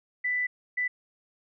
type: tone bursts at uneven times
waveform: sine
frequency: 1987 Hz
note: B6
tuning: 10 cents sharp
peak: -25 dBFS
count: 2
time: 0.24-0.47 / 0.77-0.88 s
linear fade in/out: 10 ms
effects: none